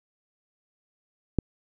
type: click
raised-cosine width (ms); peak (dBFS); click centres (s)
3; -9; 1.387
effects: none